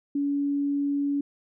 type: tone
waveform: sine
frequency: 283.8 Hz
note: C#4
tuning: 41 cents sharp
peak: -23 dBFS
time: 0.15-1.21 s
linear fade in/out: 5 ms
effects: none